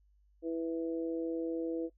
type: harmonic tone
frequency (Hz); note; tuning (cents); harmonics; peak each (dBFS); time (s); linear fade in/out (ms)
164.81; E3; 0; 2 / 3 / 4; -34 / -37 / -49; 0.42-1.9; 50
effects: noise-tail reverb RT60 0.1 s tail -21 dB re dry + added 50 Hz sine -64 dBFS peak until 1.97 s